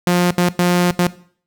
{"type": "tone bursts at uneven times", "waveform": "sawtooth", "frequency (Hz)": 177.1, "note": "F3", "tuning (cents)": 24, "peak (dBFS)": -8, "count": 4, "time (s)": [[0.07, 0.31], [0.38, 0.49], [0.59, 0.91], [0.99, 1.07]], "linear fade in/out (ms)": 2, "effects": ["noise-tail reverb RT60 0.5 s tail -18 dB re dry"]}